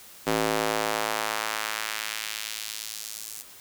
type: tone with high-pass filter sweep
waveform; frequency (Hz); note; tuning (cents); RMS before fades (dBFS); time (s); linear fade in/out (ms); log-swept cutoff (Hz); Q
square; 54.3; A1; -22; -30; 0.26-3.43; 20; 310 to 7900; 0.9
effects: white hiss -48 dBFS RMS until 3.6 s